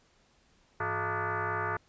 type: tone with frequency modulation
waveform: sine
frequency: 164.81 Hz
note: E3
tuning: in tune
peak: -29 dBFS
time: 0.8-1.77 s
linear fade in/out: 5 ms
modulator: 265 Hz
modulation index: 5.9
effects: pink hiss -66 dBFS RMS until 1.88 s + resampled to 16000 Hz